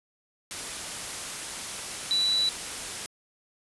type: tone in noise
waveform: sine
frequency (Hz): 3951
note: B7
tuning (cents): 0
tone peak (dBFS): -22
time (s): 2.11-2.49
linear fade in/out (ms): 0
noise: white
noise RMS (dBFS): -35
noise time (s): 0.51-3.06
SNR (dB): +10
effects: resampled to 24000 Hz